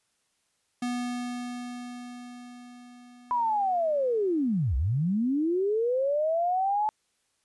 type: tone with exponential decay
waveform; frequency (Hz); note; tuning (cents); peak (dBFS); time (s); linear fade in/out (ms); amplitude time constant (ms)
square; 244.8; B3; -15; -28; 0.82-5.15; 5; 940
type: linear two-way sweep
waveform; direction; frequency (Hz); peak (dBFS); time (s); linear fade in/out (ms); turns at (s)
sine; down then up; 1000 to 58.27 to 866; -23; 3.31-6.89; 0; 4.76
effects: white hiss -73 dBFS RMS until 7.44 s + resampled to 24000 Hz